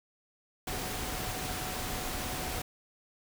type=tone in noise; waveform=sine; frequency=740 Hz; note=F#5; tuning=in tune; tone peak=-44 dBFS; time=0.67-2.62 s; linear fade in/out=5 ms; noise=pink; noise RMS=-36 dBFS; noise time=0.67-2.62 s; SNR=-11 dB; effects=none